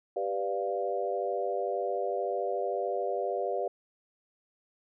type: chord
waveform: sine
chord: G dominant seventh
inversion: none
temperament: equal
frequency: 392 / 493.9 / 587.3 / 698.5 Hz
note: G4 / B4 / D5 / F5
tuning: 0 / 0 / 0 / 0 cents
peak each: -34 dBFS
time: 0.16-3.68 s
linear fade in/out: 5 ms
effects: none